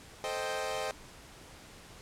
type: chord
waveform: sawtooth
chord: A half-diminished seventh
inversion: none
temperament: equal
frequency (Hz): 440 / 523.3 / 622.3 / 784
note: A4 / C5 / Eb5 / G5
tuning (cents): 0 / 0 / 0 / 0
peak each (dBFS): -37 / -34 / -34 / -35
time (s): 0.24-0.91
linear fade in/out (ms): 0
effects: pink hiss -52 dBFS RMS until 2.01 s + low-pass 10000 Hz 12 dB/octave